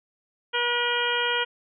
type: harmonic tone with a mistuned harmonic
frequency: 481.2 Hz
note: B4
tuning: 45 cents flat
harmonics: 1 / 2 / 3 / 4 / 5 / 6 / 7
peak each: -30 / -30 / -28 / -32 / -32 / -30 / -30 dBFS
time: 0.53-1.45 s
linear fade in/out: 20 ms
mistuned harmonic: 7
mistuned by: -86 cents
effects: none